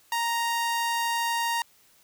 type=tone; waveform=sawtooth; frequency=932.3 Hz; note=A#5; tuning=in tune; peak=-21 dBFS; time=0.12-1.62 s; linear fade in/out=2 ms; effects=white hiss -60 dBFS RMS until 2.03 s